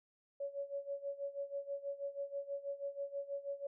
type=tone with tremolo; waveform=sine; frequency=561 Hz; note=C#5; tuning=21 cents sharp; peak=-36 dBFS; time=0.4-3.67 s; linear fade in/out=5 ms; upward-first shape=sine; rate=6.2 Hz; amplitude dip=85%; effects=none